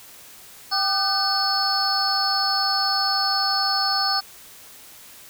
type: tone cluster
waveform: sine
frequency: 781 / 1204 / 1522 / 4412 / 5200 Hz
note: G5 / D6 / F#6 / C#8 / E8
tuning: -7 / +43 / +48 / -9 / -24 cents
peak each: -26 / -27 / -30 / -23 / -25 dBFS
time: 0.71-4.21 s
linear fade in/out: 20 ms
effects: white hiss -45 dBFS RMS until 5.29 s

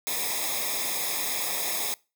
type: noise with comb filter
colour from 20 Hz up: white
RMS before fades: -29 dBFS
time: 0.07-1.94 s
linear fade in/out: 0 ms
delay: 0.68 ms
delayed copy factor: -0.9
effects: noise-tail reverb RT60 0.3 s tail -24 dB re dry

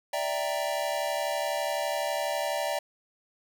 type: chord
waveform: square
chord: E half-diminished seventh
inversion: third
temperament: equal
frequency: 587.3 / 659.3 / 784 / 932.3 Hz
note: D5 / E5 / G5 / Bb5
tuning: 0 / 0 / 0 / 0 cents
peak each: -32 / -34 / -35 / -37 dBFS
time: 0.13-2.79 s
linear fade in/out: 5 ms
effects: none

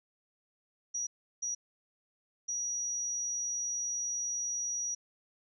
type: tone bursts at uneven times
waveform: sine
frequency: 5790 Hz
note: F#8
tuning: 38 cents flat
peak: -32 dBFS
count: 3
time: 0.94-1.07 / 1.42-1.55 / 2.48-4.95 s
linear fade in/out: 10 ms
effects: none

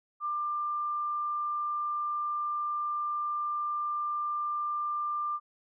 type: tone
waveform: sine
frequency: 1191 Hz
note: D6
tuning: 24 cents sharp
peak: -29 dBFS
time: 0.2-5.4 s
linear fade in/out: 50 ms
effects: none

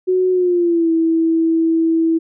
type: tone with pitch glide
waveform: sine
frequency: 369.1 to 326.9 Hz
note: F#4 to E4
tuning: -4 to -14 cents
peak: -12 dBFS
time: 0.07-2.19 s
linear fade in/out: 20 ms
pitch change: -210 cents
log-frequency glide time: 0.31-0.91 s
effects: none

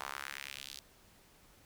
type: tone with high-pass filter sweep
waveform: sawtooth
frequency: 69.2 Hz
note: C#2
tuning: 2 cents flat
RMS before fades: -45 dBFS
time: 0-0.8 s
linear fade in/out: 5 ms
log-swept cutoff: 940 to 4300 Hz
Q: 1.9
effects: pink hiss -63 dBFS RMS until 1.65 s

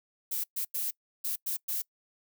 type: noise bursts at uneven times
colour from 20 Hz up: violet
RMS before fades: -32 dBFS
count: 6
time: 0.31-0.44 / 0.56-0.65 / 0.74-0.91 / 1.24-1.36 / 1.46-1.57 / 1.68-1.82 s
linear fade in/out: 10 ms
effects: noise-tail reverb RT60 0.1 s tail -24 dB re dry

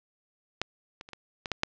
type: clicks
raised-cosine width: 0.2 ms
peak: -10 / -23 / -29 / -23 / -16 / -11 / -7 dBFS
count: 7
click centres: 0.616 / 1.011 / 1.089 / 1.133 / 1.458 / 1.517 / 1.634 s
effects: low-pass 5000 Hz 12 dB/octave

